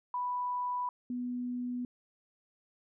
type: tone pair in turn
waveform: sine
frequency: 987.8 / 246.4 Hz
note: B5 / B3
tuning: 0 / -4 cents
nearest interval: 2 octaves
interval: 2404 cents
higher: first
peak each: -31 / -33 dBFS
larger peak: first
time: 0.14-0.89 / 1.1-1.85 s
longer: neither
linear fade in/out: 2 ms
effects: none